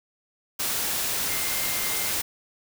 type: tone in noise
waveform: sine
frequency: 2100 Hz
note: C7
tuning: 6 cents sharp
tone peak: -36 dBFS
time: 1.29-2.12 s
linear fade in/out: 10 ms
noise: white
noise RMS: -27 dBFS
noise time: 0.59-2.22 s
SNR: -12 dB
effects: none